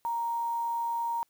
sine tone with quantisation, 932.3 Hz, A#5, in tune, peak -28 dBFS, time 0.05-1.23 s, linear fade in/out 0 ms, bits 8, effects white hiss -73 dBFS RMS until 1.29 s

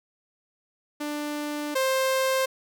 sawtooth tone pair in turn, 295.8 / 527.1 Hz, D4 / C5, +13 / +13 cents, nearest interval minor seventh, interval 1000 cents, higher second, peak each -25 / -18 dBFS, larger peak second, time 1-1.75 / 1.75-2.46 s, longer first, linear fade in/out 10 ms, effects none

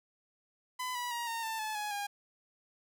sawtooth tone with pitch steps, 1007 / 976.6 / 947.2 / 918.6 / 890.9 / 864.1 / 838 / 812.8 Hz, B5 / B5 / A#5 / A#5 / A5 / A5 / G#5 / G#5, +33 / -20 / +27 / -26 / +21 / -32 / +15 / -38 cents, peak -31 dBFS, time 0.79-2.07 s, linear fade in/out 10 ms, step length 160 ms, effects none

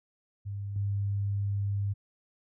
sine tone with level steps, 100.4 Hz, G2, 42 cents sharp, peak -33 / -27 dBFS, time 0.45-1.94 s, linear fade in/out 20 ms, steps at 0.76 s, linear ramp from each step 2 ms, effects none

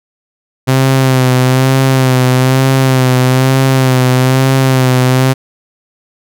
sawtooth tone with vibrato, 130.3 Hz, C3, 7 cents flat, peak -3 dBFS, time 0.67-5.34 s, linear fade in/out 20 ms, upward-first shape sine, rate 1.1 Hz, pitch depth 40 cents each way, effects none

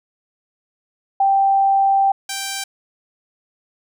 sine / 5% pulse tone pair in turn, 784 / 784 Hz, G5 / G5, 0 / 0 cents, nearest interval unison, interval 0 cents, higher neither, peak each -12 dBFS, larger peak neither, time 1.2-2.12 / 2.29-2.64 s, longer first, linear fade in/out 5 ms, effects none

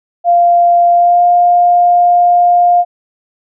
sine tone with pitch glide, 695 to 704.7 Hz, F5 to F5, -9 to +15 cents, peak -5 dBFS, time 0.24-2.85 s, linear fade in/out 50 ms, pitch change +24 cents, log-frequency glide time 0.92-1.23 s, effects none

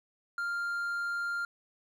triangle tone, 1396.9 Hz, F6, in tune, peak -29 dBFS, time 0.38-1.45 s, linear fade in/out 2 ms, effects none

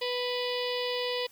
harmonic tone, 493.9 Hz, B4, in tune, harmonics 1 / 2 / 4 / 5 / 6 / 7 / 8 / 9 / 10, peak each -31 / -39 / -40 / -42 / -38 / -40 / -42 / -43 / -42 dBFS, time 0.01-1.27 s, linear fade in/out 10 ms, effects white hiss -58 dBFS RMS until 1.31 s

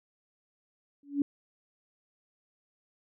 sine tone with exponential growth, 284.2 Hz, C#4, 43 cents sharp, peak -20 dBFS, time 1.03-1.22 s, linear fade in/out 2 ms, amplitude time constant 41 ms, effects none

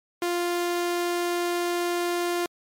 sawtooth tone, 349.2 Hz, F4, in tune, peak -20 dBFS, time 0.22-2.46 s, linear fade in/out 2 ms, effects MP3 64 kbps

